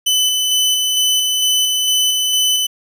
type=tone with tremolo; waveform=sawtooth; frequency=3012 Hz; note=F#7; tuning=30 cents sharp; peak=-9 dBFS; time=0.06-2.67 s; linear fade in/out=10 ms; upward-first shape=square; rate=2.2 Hz; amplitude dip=25%; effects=resampled to 32000 Hz + 8-bit